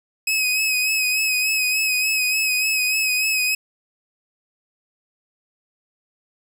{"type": "tone with vibrato", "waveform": "sawtooth", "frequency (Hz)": 2540, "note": "D#7", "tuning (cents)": 35, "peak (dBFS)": -15, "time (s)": [0.27, 3.55], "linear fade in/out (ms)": 5, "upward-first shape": "sine", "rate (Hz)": 3.4, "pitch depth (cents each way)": 37, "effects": []}